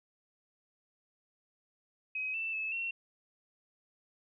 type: tone with pitch steps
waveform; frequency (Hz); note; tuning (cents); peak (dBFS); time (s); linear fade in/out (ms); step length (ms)
sine; 2533 / 2660 / 2604 / 2720; D#7 / E7 / E7 / F7; +30 / +15 / -22 / -46; -33; 2.15-2.91; 5; 190
effects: none